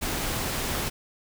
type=noise; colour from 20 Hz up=pink; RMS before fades=-29 dBFS; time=0.01-0.9 s; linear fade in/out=20 ms; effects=none